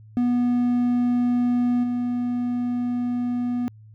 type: tone with level steps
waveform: triangle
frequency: 244.1 Hz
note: B3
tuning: 20 cents flat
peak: -16 / -20 dBFS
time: 0.17-3.68 s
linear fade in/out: 0 ms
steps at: 1.83 s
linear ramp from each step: 10 ms
effects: added 108 Hz sine -44 dBFS peak until 3.94 s